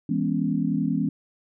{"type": "chord", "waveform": "sine", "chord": "C# minor seventh", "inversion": "first", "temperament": "equal with one note detuned", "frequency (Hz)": [164.81, 204, 246.9, 277.2], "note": ["E3", "G#3", "B3", "C#4"], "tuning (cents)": [0, -31, 0, 0], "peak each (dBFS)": -27, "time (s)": [0.09, 1.09], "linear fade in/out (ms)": 5, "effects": []}